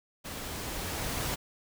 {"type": "noise with level ramp", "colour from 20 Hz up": "pink", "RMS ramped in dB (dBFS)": [-40, -32], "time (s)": [0.24, 1.36], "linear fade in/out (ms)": 20, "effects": []}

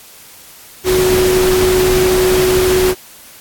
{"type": "tone in noise", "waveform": "sine", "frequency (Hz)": 370, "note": "F#4", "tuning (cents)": 0, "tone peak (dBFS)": -10, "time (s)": [0.84, 2.95], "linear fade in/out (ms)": 50, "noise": "pink", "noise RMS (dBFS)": -18, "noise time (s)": [0.84, 2.95], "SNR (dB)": 5, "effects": ["white hiss -39 dBFS RMS until 3.4 s", "AAC 64 kbps"]}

